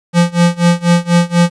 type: tone with tremolo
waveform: square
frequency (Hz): 172.9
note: F3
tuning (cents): -17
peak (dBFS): -6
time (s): 0.13-1.5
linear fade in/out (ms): 50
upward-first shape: sine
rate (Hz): 4.1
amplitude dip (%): 95
effects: resampled to 22050 Hz + 8-bit